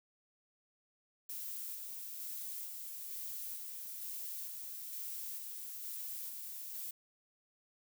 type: noise with tremolo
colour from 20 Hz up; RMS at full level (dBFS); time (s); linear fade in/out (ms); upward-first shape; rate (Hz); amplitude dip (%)
violet; -43; 1.29-6.91; 5; square; 1.1; 25
effects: none